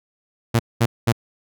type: tone bursts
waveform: sawtooth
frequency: 116.54 Hz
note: A#2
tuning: in tune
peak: -10 dBFS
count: 3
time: 0.54-1.125 s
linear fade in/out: 10 ms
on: 55 ms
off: 210 ms
effects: none